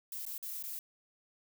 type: noise with dropouts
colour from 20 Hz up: violet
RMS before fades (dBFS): -41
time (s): 0.12-0.79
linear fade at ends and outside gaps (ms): 1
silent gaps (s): 0.253-0.264 / 0.379-0.427 / 0.626-0.637
effects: none